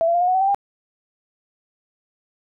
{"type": "tone with pitch steps", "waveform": "sine", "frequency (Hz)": [662, 680.2, 698.9, 718.2, 737.9, 758.2, 779.1, 800.6], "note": ["E5", "F5", "F5", "F5", "F#5", "F#5", "G5", "G5"], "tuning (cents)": [7, -46, 1, 48, -5, 42, -11, 36], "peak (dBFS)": -15, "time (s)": [0.01, 0.546], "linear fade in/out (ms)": 0, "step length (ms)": 67, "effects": []}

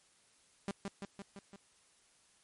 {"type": "tone with echo", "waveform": "sawtooth", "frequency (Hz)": 198.4, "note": "G3", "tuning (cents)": 21, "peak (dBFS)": -31, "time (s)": [0.68, 0.71], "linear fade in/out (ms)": 0, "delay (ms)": 170, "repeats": 5, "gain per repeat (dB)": -3, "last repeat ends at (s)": 1.56, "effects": ["white hiss -68 dBFS RMS until 2.43 s", "MP3 48 kbps"]}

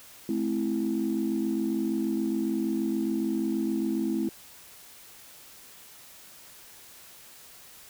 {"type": "chord", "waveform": "sine", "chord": "A minor", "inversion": "none", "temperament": "equal with one note detuned", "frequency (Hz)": [214.9, 261.6, 329.6], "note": ["A3", "C4", "E4"], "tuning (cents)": [-41, 0, 0], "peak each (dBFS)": [-29, -30, -28], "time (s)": [0.29, 4.29], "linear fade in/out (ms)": 2, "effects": ["tanh soft clip ceiling -18 dBFS", "white hiss -50 dBFS RMS until 7.89 s"]}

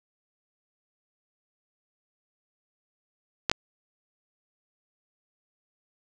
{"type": "clicks", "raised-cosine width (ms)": 0.2, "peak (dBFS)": -5, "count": 2, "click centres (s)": [3.497, 3.515], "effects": []}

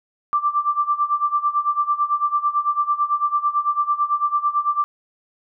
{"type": "tone with tremolo", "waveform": "sine", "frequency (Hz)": 1176, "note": "D6", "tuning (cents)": 2, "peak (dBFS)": -14, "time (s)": [0.33, 4.84], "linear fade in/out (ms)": 0, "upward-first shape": "sine", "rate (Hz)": 9, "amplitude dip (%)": 85, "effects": []}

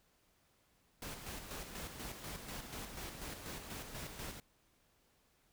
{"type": "noise with tremolo", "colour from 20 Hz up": "pink", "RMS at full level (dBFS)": -45, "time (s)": [1.02, 4.4], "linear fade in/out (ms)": 2, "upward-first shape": "square", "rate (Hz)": 4.1, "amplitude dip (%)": 45, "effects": ["pink hiss -73 dBFS RMS until 5.52 s"]}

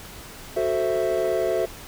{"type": "chord", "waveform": "triangle", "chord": "F# half-diminished seventh", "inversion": "none", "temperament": "equal", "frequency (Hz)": [370, 440, 523.3, 659.3], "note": ["F#4", "A4", "C5", "E5"], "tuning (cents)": [0, 0, 0, 0], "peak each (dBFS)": [-24, -25, -26, -23], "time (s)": [0.56, 1.66], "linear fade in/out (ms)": 10, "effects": ["pink hiss -41 dBFS RMS until 1.87 s"]}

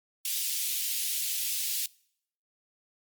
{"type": "high-pass noise", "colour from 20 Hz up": "white", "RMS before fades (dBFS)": -31, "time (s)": [0.25, 1.86], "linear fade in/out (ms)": 2, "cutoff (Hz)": 2600, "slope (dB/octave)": 24, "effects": ["noise-tail reverb RT60 0.7 s tail -25 dB re dry", "Opus 32 kbps"]}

